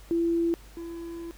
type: tone pair in turn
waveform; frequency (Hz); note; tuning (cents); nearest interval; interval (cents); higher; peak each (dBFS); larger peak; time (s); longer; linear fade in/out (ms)
sine / triangle; 336.6 / 336.6; E4 / E4; +36 / +36; unison; 0; neither; -22 / -33; first; 0.11-0.54 / 0.77-1.31; second; 0
effects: added 50 Hz sine -48 dBFS peak until 1.37 s + pink hiss -54 dBFS RMS until 1.37 s